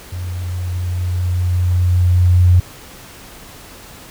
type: tone with level ramp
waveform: sine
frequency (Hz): 89.5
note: F2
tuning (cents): +43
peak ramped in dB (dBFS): -22 to -6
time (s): 0.12-2.6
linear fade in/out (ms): 5
effects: pink hiss -38 dBFS RMS until 4.1 s